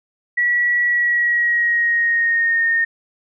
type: tone with pitch glide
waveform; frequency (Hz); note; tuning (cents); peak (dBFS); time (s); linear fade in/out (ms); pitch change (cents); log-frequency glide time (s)
sine; 1935 to 1838; B6 to A#6; -36 to -25; -14; 0.37-2.85; 10; -89; 0.86-2.64
effects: none